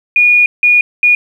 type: tone bursts at uneven times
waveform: sine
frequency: 2445 Hz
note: D#7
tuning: 31 cents flat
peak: -5 dBFS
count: 3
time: 0.16-0.46 / 0.63-0.81 / 1.03-1.15 s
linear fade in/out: 2 ms
effects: 7-bit